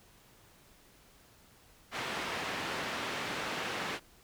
white band-pass noise, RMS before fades -37 dBFS, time 1.91-4 s, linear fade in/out 50 ms, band 120 to 2400 Hz, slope 12 dB/octave, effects pink hiss -61 dBFS RMS until 4.23 s

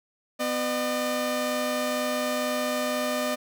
sawtooth tone pair together, 250.3 / 604.7 Hz, B3 / D#5, +23 / -50 cents, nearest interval octave + minor third, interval 1527 cents, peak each -26 / -23 dBFS, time 0.39-3.36 s, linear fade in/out 20 ms, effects none

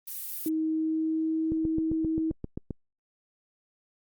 violet noise, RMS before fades -36 dBFS, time 0.07-0.49 s, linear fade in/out 10 ms
sine tone with pitch glide, 316.4 to 320.1 Hz, D#4 to D#4, +29 to +49 cents, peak -25 dBFS, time 0.46-2.31 s, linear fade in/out 2 ms, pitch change +20 cents, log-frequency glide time 0.71-1.49 s
click train, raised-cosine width 3 ms, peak -20 dBFS, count 10, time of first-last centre 1.52-2.707 s, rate 7.58 Hz
effects Opus 32 kbps

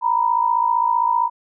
sine tone pair together, 932.4 / 987.8 Hz, A#5 / B5, 0 / 0 cents, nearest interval minor second, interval 100 cents, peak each -18 dBFS, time 0.01-1.3 s, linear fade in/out 50 ms, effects none

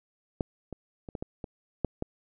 clicks, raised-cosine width 2 ms, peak -14 / -24 / -27 / -21 / -20 / -23 / -12 / -17 dBFS, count 8, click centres 0.408 / 0.727 / 1.088 / 1.152 / 1.225 / 1.442 / 1.847 / 2.024 s, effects none

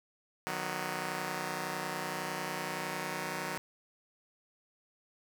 5% pulse chord, B major, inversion first, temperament just, 154.34 / 185.21 / 246.9 Hz, D#3 / F#3 / B3, -14 / +2 / 0 cents, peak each -28 / -27 / -32 dBFS, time 0.47-3.58 s, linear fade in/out 0 ms, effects none

